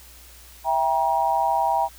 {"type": "chord", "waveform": "sine", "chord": "E diminished", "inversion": "none", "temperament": "just", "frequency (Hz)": [659.3, 791.1, 949.3], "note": ["E5", "G5", "Bb5"], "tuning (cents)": [0, 16, 31], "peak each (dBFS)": [-26, -22, -22], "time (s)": [0.64, 1.89], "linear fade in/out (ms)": 50, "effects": ["added 60 Hz sine -48 dBFS peak until 1.98 s", "white hiss -48 dBFS RMS until 1.98 s"]}